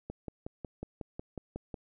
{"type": "click train", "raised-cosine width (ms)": 2, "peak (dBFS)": -25, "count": 10, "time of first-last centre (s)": [0.1, 1.742], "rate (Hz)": 5.48, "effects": []}